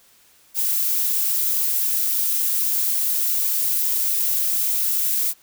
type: noise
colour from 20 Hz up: violet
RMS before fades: -21 dBFS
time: 0.54-5.34 s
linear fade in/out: 50 ms
effects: white hiss -55 dBFS RMS until 5.42 s